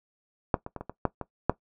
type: clicks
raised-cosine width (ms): 1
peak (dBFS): -7 / -22 / -21 / -22 / -22 / -9 / -19 / -6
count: 8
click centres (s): 0.542 / 0.664 / 0.763 / 0.81 / 0.896 / 1.053 / 1.213 / 1.496
effects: noise-tail reverb RT60 0.1 s tail -17 dB re dry